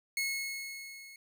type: tone with level ramp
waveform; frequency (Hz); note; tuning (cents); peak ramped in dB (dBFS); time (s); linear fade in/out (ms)
sawtooth; 2179; C#7; -30; -26 to -46; 0.17-1.16; 2
effects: none